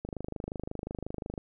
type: click train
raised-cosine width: 2 ms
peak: -22 dBFS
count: 35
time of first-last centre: 0.05-1.378 s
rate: 25.6 Hz
effects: none